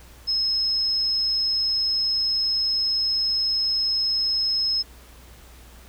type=tone; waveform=sine; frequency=5170 Hz; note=E8; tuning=34 cents flat; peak=-20 dBFS; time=0.27-4.83 s; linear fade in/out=20 ms; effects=added 60 Hz sine -46 dBFS peak until 5.88 s + pink hiss -50 dBFS RMS until 5.88 s